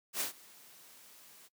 white noise with ADSR envelope, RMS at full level -33 dBFS, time 0.13-1.49 s, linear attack 74 ms, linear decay 120 ms, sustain -24 dB, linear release 32 ms, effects noise-tail reverb RT60 0.1 s tail -22 dB re dry + high-pass 150 Hz 12 dB/octave

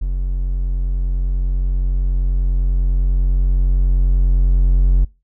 triangle tone with level ramp, 45.14 Hz, F#1, 42 cents flat, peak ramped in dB -15 to -7 dBFS, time 0.01-5.05 s, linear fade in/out 10 ms, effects noise-tail reverb RT60 0.3 s tail -25 dB re dry

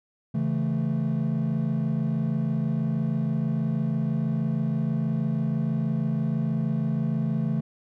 triangle chord, A major, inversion first, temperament equal, 138.59 / 164.81 / 220 Hz, C#3 / E3 / A3, 0 / 0 / 0 cents, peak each -25 dBFS, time 0.34-7.61 s, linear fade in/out 10 ms, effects tanh soft clip ceiling -15 dBFS

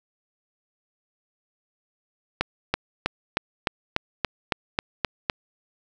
accelerating click train, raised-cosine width 0.3 ms, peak -5 dBFS, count 11, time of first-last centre 2.41-5.298 s, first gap 330 ms, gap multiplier 0.97, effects none

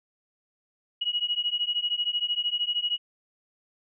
sine beating tone pair, 2900 / 2913 Hz, F#7 / F#7, -35 / -28 cents, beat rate 13 Hz, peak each -28 dBFS, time 1.01-2.98 s, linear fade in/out 10 ms, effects none

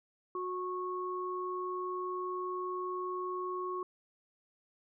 sine tone pair together, 365 / 1100 Hz, F#4 / C#6, -24 / -14 cents, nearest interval octave + perfect fifth, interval 1910 cents, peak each -37 / -37 dBFS, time 0.35-3.83 s, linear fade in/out 2 ms, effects none

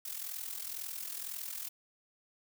blue noise with amplitude modulation, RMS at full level -38 dBFS, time 0.05-1.69 s, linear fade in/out 5 ms, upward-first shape sine, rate 42 Hz, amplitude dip 70%, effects none

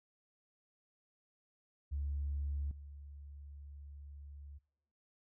sine tone with level steps, 71.4 Hz, D2, 48 cents flat, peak -34 / -48 dBFS, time 1.91-4.59 s, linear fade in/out 20 ms, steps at 2.71 s, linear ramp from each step 2 ms, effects noise-tail reverb RT60 0.8 s tail -25 dB re dry + tanh soft clip ceiling -30 dBFS

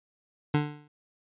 25% pulse tone with exponential decay, 148.2 Hz, D3, 16 cents sharp, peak -16 dBFS, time 0.54-0.88 s, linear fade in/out 5 ms, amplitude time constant 73 ms, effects resampled to 8000 Hz

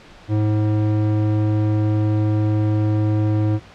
square tone with band-pass filter, 106.5 Hz, G#2, 44 cents sharp, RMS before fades -18 dBFS, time 0.28-3.6 s, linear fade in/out 50 ms, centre 220 Hz, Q 1.1, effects pink hiss -44 dBFS RMS until 3.74 s + low-pass 4000 Hz 12 dB/octave

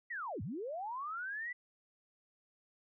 sine linear two-way sweep, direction down then up, 2002 to 82.41 to 2002 Hz, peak -38 dBFS, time 0.1-1.53 s, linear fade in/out 10 ms, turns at 0.42 s, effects none

